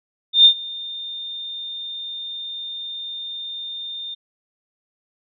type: tone with ADSR envelope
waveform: sine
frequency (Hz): 3622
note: A7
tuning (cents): +49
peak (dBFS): -5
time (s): 0.33-4.15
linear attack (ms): 120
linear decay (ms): 85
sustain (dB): -23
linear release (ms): 15
effects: none